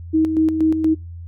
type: tone with tremolo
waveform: sine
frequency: 316.9 Hz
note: D#4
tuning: 32 cents sharp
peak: -12 dBFS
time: 0.13-0.95 s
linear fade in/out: 20 ms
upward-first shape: square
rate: 4.2 Hz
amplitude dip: 50%
effects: noise-tail reverb RT60 0.2 s tail -23 dB re dry + added 85 Hz sine -31 dBFS peak until 1.27 s